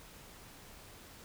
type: silence
effects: pink hiss -54 dBFS RMS until 1.24 s